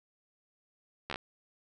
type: slowing click train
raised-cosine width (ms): 0.3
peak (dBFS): -20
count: 5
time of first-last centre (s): 1.1-1.159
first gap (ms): 13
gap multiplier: 1.08
effects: none